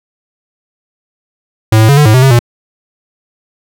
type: tone with pitch steps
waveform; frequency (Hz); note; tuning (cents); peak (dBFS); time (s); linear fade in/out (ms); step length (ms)
square; 109.7 / 110.4 / 141 / 148.5 / 108.3 / 128.5 / 134.4 / 119.4; A2 / A2 / C#3 / D3 / A2 / C3 / C3 / A#2; -5 / +6 / +30 / +20 / -27 / -31 / +47 / +42; -4; 1.72-2.392; 5; 84
effects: none